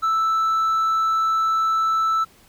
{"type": "tone with hard clipping", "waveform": "sine", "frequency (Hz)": 1318.5, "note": "E6", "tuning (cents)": 0, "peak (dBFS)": -18, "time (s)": [0.02, 2.25], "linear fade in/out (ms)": 20, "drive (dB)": 2, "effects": ["pink hiss -53 dBFS RMS until 2.48 s"]}